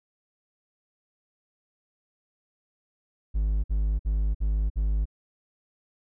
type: tone bursts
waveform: triangle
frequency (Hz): 51.91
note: G#1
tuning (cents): 0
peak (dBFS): -20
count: 5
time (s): 3.34-5.056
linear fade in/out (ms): 20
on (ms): 300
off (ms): 54
effects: none